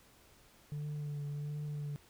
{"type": "tone with vibrato", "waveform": "sine", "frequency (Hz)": 146.83, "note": "D3", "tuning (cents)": 0, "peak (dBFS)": -34, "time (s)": [0.72, 1.96], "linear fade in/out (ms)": 0, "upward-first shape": "triangle", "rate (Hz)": 1.4, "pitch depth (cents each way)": 30, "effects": ["tanh soft clip ceiling -36 dBFS", "pink hiss -63 dBFS RMS until 2.09 s"]}